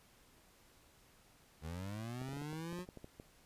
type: linear sweep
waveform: 25% pulse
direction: up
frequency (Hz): 76 to 183.9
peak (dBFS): -38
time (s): 1.61-2.86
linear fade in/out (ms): 50
type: clicks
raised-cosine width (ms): 2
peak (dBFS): -36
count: 12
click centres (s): 2.217 / 2.288 / 2.332 / 2.37 / 2.418 / 2.53 / 2.728 / 2.789 / 2.889 / 2.973 / 3.044 / 3.199
effects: pink hiss -66 dBFS RMS until 3.45 s + resampled to 32000 Hz